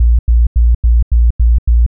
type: tone bursts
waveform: sine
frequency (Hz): 58.27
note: A#1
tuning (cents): 0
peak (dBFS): -5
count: 7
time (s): 0-1.864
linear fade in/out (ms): 5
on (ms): 190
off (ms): 89
effects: none